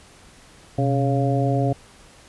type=harmonic tone with a mistuned harmonic; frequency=139.1 Hz; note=C#3; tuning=6 cents sharp; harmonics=1 / 2 / 3 / 4 / 5; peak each=-20 / -25 / -28 / -27 / -26 dBFS; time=0.78-1.73 s; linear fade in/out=5 ms; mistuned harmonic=1; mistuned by=-140 cents; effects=pink hiss -49 dBFS RMS until 2.28 s + resampled to 24000 Hz